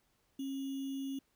sine tone with sample-and-hold, 271.5 Hz, C#4, 36 cents flat, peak -36 dBFS, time 0.39-1.19 s, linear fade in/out 5 ms, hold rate 3150 Hz, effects pink hiss -75 dBFS RMS until 1.35 s

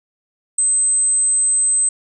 sine tone, 8200 Hz, C9, 36 cents flat, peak -13 dBFS, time 0.58-1.89 s, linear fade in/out 5 ms, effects none

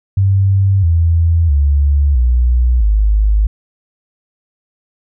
sine tone with pitch steps, 97.3 / 83.25 / 71.23 / 60.94 / 52.14 Hz, G2 / E2 / C#2 / B1 / G#1, -12 / +18 / +48 / -22 / +8 cents, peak -8 dBFS, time 0.17-3.47 s, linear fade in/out 5 ms, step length 660 ms, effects none

